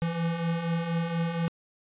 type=beating tone pair; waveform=square; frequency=164.1 / 168.3 Hz; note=E3 / E3; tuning=-8 / +36 cents; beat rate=4.2 Hz; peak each=-35 / -28 dBFS; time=0.02-1.48 s; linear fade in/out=0 ms; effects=resampled to 8000 Hz